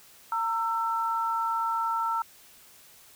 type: tone pair together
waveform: sine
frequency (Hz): 916 / 1333.6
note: A#5 / E6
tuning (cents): -31 / +20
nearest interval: perfect fifth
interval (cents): 651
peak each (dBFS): -28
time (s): 0.32-2.22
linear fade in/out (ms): 2
effects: white hiss -54 dBFS RMS until 3.15 s